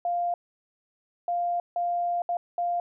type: tone bursts at uneven times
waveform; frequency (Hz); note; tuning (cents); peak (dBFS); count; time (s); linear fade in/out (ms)
sine; 698.5; F5; 0; -24; 5; 0.05-0.34 / 1.28-1.6 / 1.76-2.22 / 2.29-2.37 / 2.58-2.8; 2
effects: none